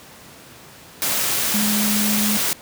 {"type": "tone in noise", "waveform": "sine", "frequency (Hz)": 210, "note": "G#3", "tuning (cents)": 19, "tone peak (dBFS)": -20, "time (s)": [1.54, 2.37], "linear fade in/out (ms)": 0, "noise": "white", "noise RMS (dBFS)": -21, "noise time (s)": [1.02, 2.53], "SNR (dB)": -2, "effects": ["pink hiss -43 dBFS RMS until 2.61 s", "high-pass 100 Hz 12 dB/octave"]}